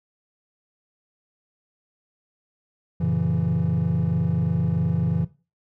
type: chord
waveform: triangle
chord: F# dominant seventh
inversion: none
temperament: just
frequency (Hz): 92.5 / 115.62 / 138.75 / 166.5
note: F#2 / A#2 / C#3 / E3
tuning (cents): 0 / -14 / +2 / +18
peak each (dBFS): -25 / -26 / -23 / -20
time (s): 3-5.25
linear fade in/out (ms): 10
effects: noise-tail reverb RT60 0.3 s tail -17 dB re dry + tanh soft clip ceiling -13 dBFS